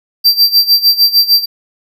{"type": "tone with tremolo", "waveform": "square", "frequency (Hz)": 4699, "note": "D8", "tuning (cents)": 0, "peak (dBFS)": -4, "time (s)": [0.24, 1.46], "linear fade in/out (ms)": 20, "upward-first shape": "sine", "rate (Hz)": 6.6, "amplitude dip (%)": 85, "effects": []}